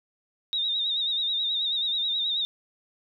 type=tone with vibrato; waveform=sine; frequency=3729 Hz; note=A#7; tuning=in tune; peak=-24 dBFS; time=0.53-2.45 s; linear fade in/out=0 ms; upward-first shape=sine; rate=9.3 Hz; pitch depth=67 cents each way; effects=none